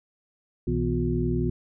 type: tone cluster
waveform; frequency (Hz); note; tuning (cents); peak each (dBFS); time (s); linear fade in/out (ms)
sine; 62.7 / 123.4 / 162.3 / 246.2 / 358.2; B1 / B2 / E3 / B3 / F4; +27 / -1 / -27 / -5 / +44; -29; 0.67-1.5; 5
effects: none